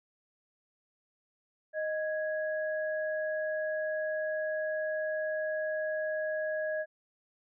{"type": "tone pair together", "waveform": "sine", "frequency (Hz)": [622.3, 1661.3], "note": ["D#5", "G#6"], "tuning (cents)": [0, 0], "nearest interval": "octave + perfect fourth", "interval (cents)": 1700, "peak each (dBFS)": [-31, -37], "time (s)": [1.73, 6.86], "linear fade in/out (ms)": 50, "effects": []}